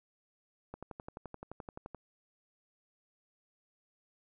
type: click train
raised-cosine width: 1 ms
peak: -29 dBFS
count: 15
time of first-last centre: 0.74-1.947 s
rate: 11.6 Hz
effects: none